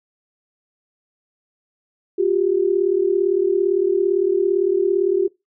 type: tone pair together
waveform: sine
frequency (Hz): 357.8 / 395.5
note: F4 / G4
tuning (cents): +42 / +15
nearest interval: major second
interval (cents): 173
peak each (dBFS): -18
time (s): 2.18-5.28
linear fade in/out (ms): 10
effects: noise-tail reverb RT60 0.2 s tail -23 dB re dry